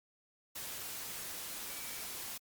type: tone in noise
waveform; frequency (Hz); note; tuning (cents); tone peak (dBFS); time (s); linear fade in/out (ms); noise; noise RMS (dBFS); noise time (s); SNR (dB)
sine; 2300; D7; -37; -53; 1.69-2.02; 10; white; -43; 0.55-2.38; -13
effects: Opus 48 kbps